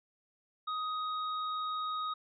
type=tone; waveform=square; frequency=1253 Hz; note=D#6; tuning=12 cents sharp; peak=-34 dBFS; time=0.67-2.14 s; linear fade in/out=10 ms; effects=resampled to 11025 Hz